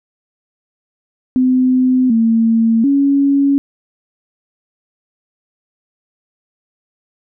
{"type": "tone with pitch steps", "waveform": "sine", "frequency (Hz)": [255.6, 226.7, 279.1], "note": ["C4", "A#3", "C#4"], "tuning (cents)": [-40, -48, 12], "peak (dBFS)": -9, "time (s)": [1.36, 3.58], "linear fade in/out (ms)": 0, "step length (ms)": 740, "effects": []}